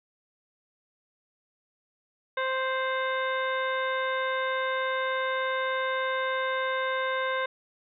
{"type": "harmonic tone with a mistuned harmonic", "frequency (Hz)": 523.3, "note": "C5", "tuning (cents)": 0, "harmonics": [1, 2, 3, 4, 5, 6, 7], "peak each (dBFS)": [-30, -31, -32, -36, -48, -48, -40], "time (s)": [2.37, 7.46], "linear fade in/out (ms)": 5, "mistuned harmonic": 6, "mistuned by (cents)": -110, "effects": []}